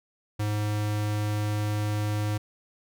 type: tone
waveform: square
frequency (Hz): 105.1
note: G#2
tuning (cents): +21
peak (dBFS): -26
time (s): 0.39-2.38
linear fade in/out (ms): 10
effects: none